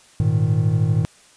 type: chord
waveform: triangle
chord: Ab suspended second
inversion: none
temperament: equal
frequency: 103.83 / 116.54 / 155.56 Hz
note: Ab2 / Bb2 / Eb3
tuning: 0 / 0 / 0 cents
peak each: -18 dBFS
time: 0.2-1.05 s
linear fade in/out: 0 ms
effects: white hiss -51 dBFS RMS until 1.36 s + resampled to 22050 Hz